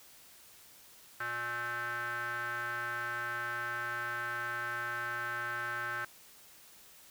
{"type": "tone with band-pass filter", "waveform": "square", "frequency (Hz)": 119.3, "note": "A#2", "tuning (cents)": 41, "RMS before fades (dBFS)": -37, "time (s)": [1.2, 6.05], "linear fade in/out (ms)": 5, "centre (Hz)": 1500, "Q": 6.7, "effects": ["white hiss -57 dBFS RMS until 7.1 s"]}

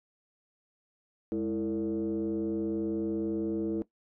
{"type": "tone with frequency modulation", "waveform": "sine", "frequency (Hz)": 330, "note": "E4", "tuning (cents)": 2, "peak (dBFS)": -27, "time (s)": [1.32, 3.82], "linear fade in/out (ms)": 0, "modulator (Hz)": 122, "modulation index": 1, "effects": ["noise-tail reverb RT60 0.1 s tail -17 dB re dry", "tanh soft clip ceiling -23 dBFS"]}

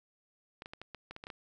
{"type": "clicks", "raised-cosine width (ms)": 0.3, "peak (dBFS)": -28, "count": 10, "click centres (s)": [0.621, 0.659, 0.735, 0.816, 0.947, 1.11, 1.164, 1.239, 1.269, 1.302], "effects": []}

